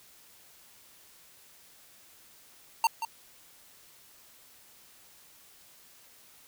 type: tone with echo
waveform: square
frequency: 912 Hz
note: A#5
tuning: 38 cents flat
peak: -21 dBFS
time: 2.84-2.87 s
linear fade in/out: 2 ms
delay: 180 ms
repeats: 1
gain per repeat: -10 dB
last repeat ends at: 3.05 s
effects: white hiss -57 dBFS RMS until 6.47 s